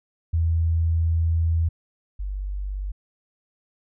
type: tone pair in turn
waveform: sine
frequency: 82.41 / 48.69 Hz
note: E2 / G1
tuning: 0 / -11 cents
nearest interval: major sixth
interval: 911 cents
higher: first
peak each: -18 / -26 dBFS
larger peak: first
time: 0.33-1.69 / 2.19-2.92 s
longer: first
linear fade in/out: 10 ms
effects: none